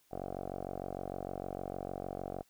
5% pulse tone with low-pass filter, 46.57 Hz, F#1, 12 cents sharp, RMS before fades -41 dBFS, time 0.11-2.43 s, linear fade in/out 10 ms, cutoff 750 Hz, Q 5.4, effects white hiss -70 dBFS RMS until 2.49 s

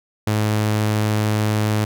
sawtooth tone, 106.7 Hz, G#2, 47 cents sharp, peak -13 dBFS, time 0.27-1.85 s, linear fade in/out 5 ms, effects none

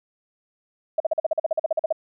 sine tone bursts, 637 Hz, D#5, 41 cents sharp, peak -17 dBFS, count 15, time 0.98-1.926 s, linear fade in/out 5 ms, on 22 ms, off 44 ms, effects none

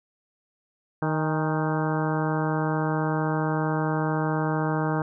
harmonic tone with a mistuned harmonic, 155.56 Hz, D#3, in tune, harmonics 1 / 2 / 3 / 4 / 5 / 6 / 7 / 8 / 9 / 10, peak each -26 / -29 / -32 / -34 / -33 / -34 / -37 / -37 / -39 / -37 dBFS, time 1.02-5.02 s, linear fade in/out 2 ms, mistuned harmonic 5, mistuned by +55 cents, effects none

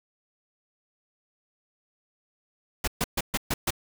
pink noise bursts, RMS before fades -26 dBFS, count 6, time 2.84-3.706 s, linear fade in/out 5 ms, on 36 ms, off 130 ms, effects none

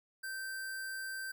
sine tone with sample-and-hold, 1554 Hz, G6, 16 cents flat, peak -38 dBFS, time 0.23-1.32 s, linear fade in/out 10 ms, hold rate 6300 Hz, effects none

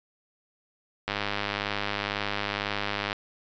click train, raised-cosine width 0.3 ms, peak -12 dBFS, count 210, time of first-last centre 1.08-3.129 s, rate 102 Hz, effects resampled to 16000 Hz

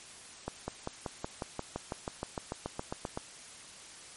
accelerating click train, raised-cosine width 1 ms, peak -20 dBFS, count 18, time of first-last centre 0.48-3.174 s, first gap 200 ms, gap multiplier 0.97, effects white hiss -50 dBFS RMS until 4.16 s + MP3 48 kbps

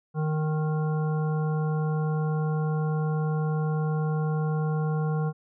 harmonic tone, 154.7 Hz, D#3, 10 cents flat, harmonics 1 / 3 / 5 / 7 / 9, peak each -24 / -34 / -38 / -41 / -43 dBFS, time 0.14-5.33 s, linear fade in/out 50 ms, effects none

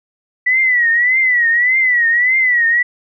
sine tone with vibrato, 1962 Hz, B6, 12 cents flat, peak -10 dBFS, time 0.46-2.83 s, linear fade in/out 10 ms, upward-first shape triangle, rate 1.7 Hz, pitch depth 130 cents each way, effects none

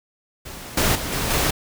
pink noise with level steps, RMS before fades -36 / -19 / -28 / -24 / -20 dBFS, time 0.45-1.51 s, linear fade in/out 10 ms, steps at 0.77 / 0.95 / 1.12 / 1.3 s, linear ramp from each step 5 ms, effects none

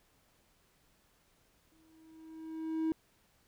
triangle tone with exponential growth, 320 Hz, D#4, 49 cents sharp, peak -25 dBFS, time 1.72-2.92 s, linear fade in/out 0 ms, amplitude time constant 260 ms, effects tanh soft clip ceiling -22 dBFS + pink hiss -70 dBFS RMS until 3.47 s

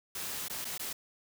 white noise with dropouts, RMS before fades -38 dBFS, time 0.15-0.93 s, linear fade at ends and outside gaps 5 ms, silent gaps 0.483-0.498 / 0.646-0.651 / 0.779-0.794 s, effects none

